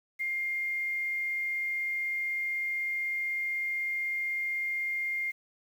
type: tone with quantisation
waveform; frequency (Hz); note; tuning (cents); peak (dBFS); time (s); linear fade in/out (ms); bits
sine; 2116; C7; +19; -29; 0.19-5.32; 20; 9
effects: none